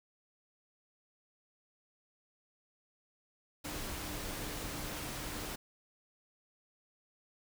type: tone in noise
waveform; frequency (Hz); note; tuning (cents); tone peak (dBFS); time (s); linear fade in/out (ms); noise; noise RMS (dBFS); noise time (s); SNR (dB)
sine; 298.7; D4; +29; -50; 3.64-5.56; 10; pink; -41; 3.64-5.56; -12
effects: none